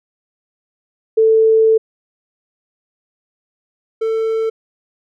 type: tone pair in turn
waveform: sine / triangle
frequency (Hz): 443.3 / 445.9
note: A4 / A4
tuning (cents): +13 / +23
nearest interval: unison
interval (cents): 10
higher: second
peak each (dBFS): -8 / -13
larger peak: first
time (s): 1.17-1.78 / 4.01-4.5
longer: first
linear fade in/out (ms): 10
effects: none